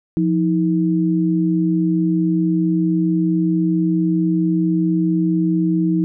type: tone pair together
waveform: sine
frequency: 174.61 / 319.1 Hz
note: F3 / D#4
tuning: 0 / +44 cents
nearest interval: minor seventh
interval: 1044 cents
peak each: -17 dBFS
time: 0.17-6.04 s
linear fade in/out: 0 ms
effects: none